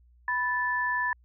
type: tone pair together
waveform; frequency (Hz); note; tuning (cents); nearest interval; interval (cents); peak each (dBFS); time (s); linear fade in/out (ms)
sine; 987.8 / 1748.9; B5 / A6; 0 / -11; minor seventh; 989; -29 / -27; 0.28-1.13; 2
effects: added 60 Hz sine -56 dBFS peak until 1.24 s